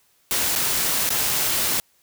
white noise with dropouts, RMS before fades -22 dBFS, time 0.31-1.8 s, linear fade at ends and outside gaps 0 ms, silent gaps 0.553-0.56 / 1.091-1.104 s, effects white hiss -62 dBFS RMS until 2.02 s

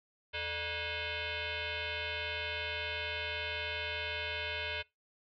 sine tone with frequency modulation, 437.4 Hz, A4, 10 cents flat, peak -34 dBFS, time 0.33-4.83 s, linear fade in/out 20 ms, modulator 519 Hz, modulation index 6.2, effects noise-tail reverb RT60 0.2 s tail -22 dB re dry + MP3 96 kbps

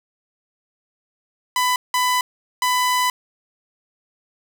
sawtooth tone bursts at uneven times, 999 Hz, B5, 20 cents sharp, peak -13 dBFS, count 3, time 1.56-1.76 / 1.94-2.21 / 2.62-3.1 s, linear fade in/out 2 ms, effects none

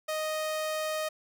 sawtooth tone, 622.3 Hz, D#5, in tune, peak -26 dBFS, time 0.08-1.09 s, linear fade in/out 10 ms, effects none

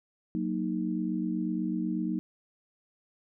sine chord, D# minor, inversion first, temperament equal, 185 / 233.1 / 311.1 Hz, F#3 / A#3 / D#4, 0 / 0 / 0 cents, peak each -32 / -33 / -32 dBFS, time 0.35-2.19 s, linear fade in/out 0 ms, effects none

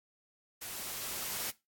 white noise with level ramp, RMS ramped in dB -42 to -36 dBFS, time 0.61-1.51 s, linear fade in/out 10 ms, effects noise-tail reverb RT60 0.2 s tail -17 dB re dry + AAC 64 kbps

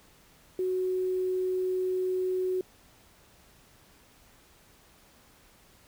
sine tone with quantisation, 370 Hz, F#4, in tune, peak -26 dBFS, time 0.59-2.61 s, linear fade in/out 2 ms, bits 9, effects pink hiss -59 dBFS RMS until 5.87 s

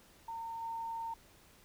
sine tone with level steps, 913 Hz, A#5, 36 cents flat, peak -39 / -37 dBFS, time 0.28-1.14 s, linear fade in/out 5 ms, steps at 0.61 s, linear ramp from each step 20 ms, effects pink hiss -62 dBFS RMS until 1.64 s

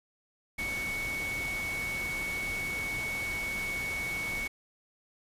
sine tone in noise, 2223 Hz, C#7, 4 cents sharp, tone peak -32 dBFS, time 0.58-4.48 s, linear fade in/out 10 ms, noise pink, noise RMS -40 dBFS, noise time 0.58-4.48 s, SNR +5 dB, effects resampled to 32000 Hz

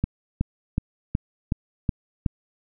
click train, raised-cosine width 5 ms, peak -9 dBFS, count 7, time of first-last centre 0.04-2.262 s, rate 2.7 Hz, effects none

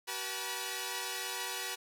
5% pulse tone cluster, 379.5 / 482.9 / 864 / 968 Hz, F#4 / B4 / A5 / B5, +44 / -39 / -32 / -35 cents, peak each -30 dBFS, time 0.07-1.76 s, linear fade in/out 20 ms, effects none

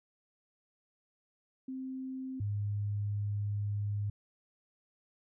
sine tone pair in turn, 261.6 / 102.8 Hz, C4 / G#2, 0 / -17 cents, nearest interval octave + major third, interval 1617 cents, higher first, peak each -37 / -31 dBFS, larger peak second, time 1.68-2.4 / 2.4-4.1 s, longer second, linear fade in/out 5 ms, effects none

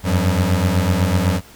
25% pulse beating tone pair, 87.31 / 95.31 Hz, F2 / G2, 0 / -48 cents, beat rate 8 Hz, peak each -14 / -14 dBFS, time 0.03-1.41 s, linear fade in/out 50 ms, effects pink hiss -44 dBFS RMS until 1.55 s

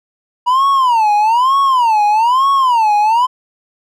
triangle tone with vibrato, 958 Hz, A#5, 47 cents sharp, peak -7 dBFS, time 0.46-3.27 s, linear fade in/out 20 ms, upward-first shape sine, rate 1.1 Hz, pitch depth 250 cents each way, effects none

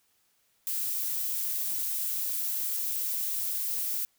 violet noise, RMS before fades -31 dBFS, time 0.67-4.05 s, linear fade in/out 0 ms, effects white hiss -70 dBFS RMS until 4.18 s

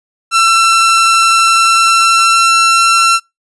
sawtooth tone with pitch glide, 1344 to 1351.8 Hz, E6 to E6, +33 to +43 cents, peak -3 dBFS, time 0.31-3.2 s, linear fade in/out 50 ms, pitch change +10 cents, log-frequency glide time 1.49-2.94 s, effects noise-tail reverb RT60 0.2 s tail -26 dB re dry + resampled to 24000 Hz

